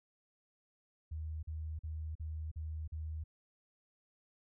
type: tone bursts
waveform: sine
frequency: 78.4 Hz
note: D#2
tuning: 14 cents sharp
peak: -38 dBFS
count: 6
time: 1.11-3.24 s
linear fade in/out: 10 ms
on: 320 ms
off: 42 ms
effects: none